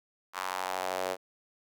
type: tone with high-pass filter sweep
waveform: sawtooth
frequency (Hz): 92.8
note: F#2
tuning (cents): +6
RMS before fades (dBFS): -34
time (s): 0.33-1.17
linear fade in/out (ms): 50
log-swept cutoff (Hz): 1100 to 530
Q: 2.4
effects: none